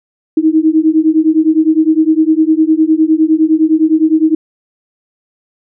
sine beating tone pair, 311.1 / 320.9 Hz, D#4 / E4, 0 / -46 cents, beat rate 9.8 Hz, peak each -10 dBFS, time 0.37-4.35 s, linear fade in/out 5 ms, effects none

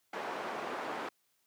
white band-pass noise, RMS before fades -39 dBFS, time 0.13-1.09 s, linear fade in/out 5 ms, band 320 to 1100 Hz, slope 12 dB/octave, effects white hiss -75 dBFS RMS until 1.46 s + high-pass 100 Hz 12 dB/octave

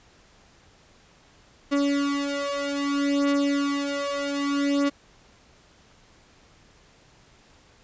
35% pulse beating tone pair, 282.6 / 283.23 Hz, C#4 / C#4, +34 / +37 cents, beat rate 0.63 Hz, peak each -24 dBFS, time 1.71-4.9 s, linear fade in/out 20 ms, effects pink hiss -56 dBFS RMS until 7.83 s + resampled to 16000 Hz

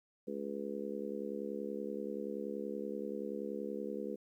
harmonic tone, 70.5 Hz, C#2, 30 cents sharp, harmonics 3 / 4 / 5 / 6 / 7, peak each -43 / -46 / -45 / -43 / -43 dBFS, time 0.27-4.16 s, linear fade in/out 10 ms, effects 12-bit

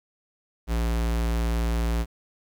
square tone, 57.4 Hz, A#1, 26 cents flat, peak -23 dBFS, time 0.67-2.06 s, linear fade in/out 50 ms, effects 9-bit

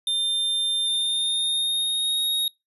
square tone with pitch glide, 3600 to 3751 Hz, A7 to A#7, +39 to +10 cents, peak -22 dBFS, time 0.07-2.48 s, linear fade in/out 2 ms, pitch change +71 cents, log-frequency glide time 0.84-2.21 s, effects noise-tail reverb RT60 0.2 s tail -24 dB re dry + resampled to 32000 Hz

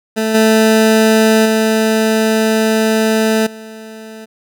20% pulse tone with level steps, 220 Hz, A3, in tune, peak -9 / -3 / -6 / -25 dBFS, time 0.16-4.26 s, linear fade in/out 20 ms, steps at 0.34 / 1.45 / 3.46 s, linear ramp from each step 10 ms, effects none

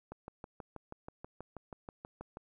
click train, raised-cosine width 1 ms, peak -30 dBFS, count 15, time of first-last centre 0.12-2.371 s, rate 6.22 Hz, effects 12-bit

